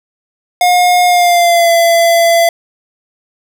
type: tone with pitch glide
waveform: square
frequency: 716 to 675.8 Hz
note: F5 to E5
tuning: +43 to +43 cents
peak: -7 dBFS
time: 0.61-2.49 s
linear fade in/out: 2 ms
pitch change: -100 cents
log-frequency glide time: 1.06-1.71 s
effects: none